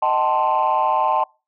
sine chord, A half-diminished seventh, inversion second, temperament equal with one note detuned, 622.3 / 764.3 / 880 / 1046.5 Hz, Eb5 / G5 / A5 / C6, 0 / -44 / 0 / 0 cents, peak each -23 / -21 / -18 / -20 dBFS, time 0.02-1.24 s, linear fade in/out 5 ms, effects noise-tail reverb RT60 0.3 s tail -26 dB re dry + tanh soft clip ceiling -10 dBFS

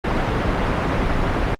pink low-pass noise, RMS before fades -20 dBFS, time 0.04-1.55 s, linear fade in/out 5 ms, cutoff 1900 Hz, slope 12 dB/octave, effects Opus 24 kbps

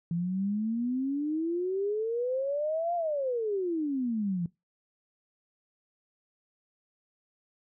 sine exponential two-way sweep, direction up then down, 166.6 to 705 to 166.6 Hz, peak -27 dBFS, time 0.11-4.46 s, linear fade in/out 2 ms, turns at 2.95 s, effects noise-tail reverb RT60 0.2 s tail -21 dB re dry

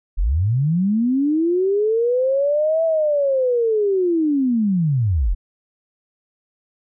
sine linear two-way sweep, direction up then down, 34.54 to 659.3 to 34.54 Hz, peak -15 dBFS, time 0.17-5.35 s, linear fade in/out 20 ms, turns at 2.84 s, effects none

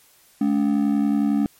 triangle ring-modulated tone, 248.6 Hz, B3, 12 cents sharp, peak -12 dBFS, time 0.41-1.46 s, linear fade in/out 0 ms, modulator 35.5 Hz, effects white hiss -55 dBFS RMS until 1.59 s + MP3 64 kbps

